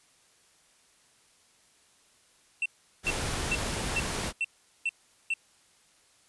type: tone bursts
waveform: triangle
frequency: 2694 Hz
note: E7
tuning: 37 cents sharp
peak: -24 dBFS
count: 7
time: 2.62-5.339 s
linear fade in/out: 2 ms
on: 37 ms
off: 410 ms
type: noise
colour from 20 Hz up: pink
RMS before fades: -32 dBFS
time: 3.03-4.33 s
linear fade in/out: 50 ms
effects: white hiss -63 dBFS RMS until 6.28 s + resampled to 24000 Hz